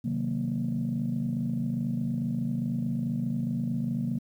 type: chord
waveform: sine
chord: C half-diminished seventh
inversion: none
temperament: equal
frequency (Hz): 130.81 / 155.56 / 185 / 233.1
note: C3 / Eb3 / Gb3 / Bb3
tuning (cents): 0 / 0 / 0 / 0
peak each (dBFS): -32 / -34 / -33 / -29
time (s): 0.04-4.19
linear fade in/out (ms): 10
effects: tanh soft clip ceiling -20 dBFS + 10-bit